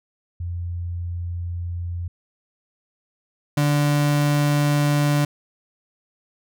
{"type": "tone pair in turn", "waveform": ["sine", "35% pulse"], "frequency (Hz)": [86.9, 146.15], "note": ["F2", "D3"], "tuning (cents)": [-8, -8], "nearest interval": "major sixth", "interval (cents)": 900, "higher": "second", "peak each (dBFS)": [-25, -15], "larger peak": "second", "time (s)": [[0.4, 2.08], [3.57, 5.25]], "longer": "neither", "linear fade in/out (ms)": 5, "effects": []}